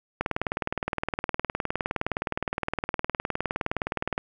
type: click train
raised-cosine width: 0.5 ms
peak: -11 dBFS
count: 78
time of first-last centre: 0.21-4.179 s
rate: 19.4 Hz
effects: none